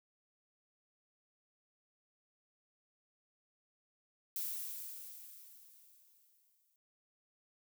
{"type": "noise with exponential decay", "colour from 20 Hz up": "violet", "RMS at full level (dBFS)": -38, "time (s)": [4.36, 6.76], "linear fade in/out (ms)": 1, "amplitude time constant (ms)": 520, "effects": []}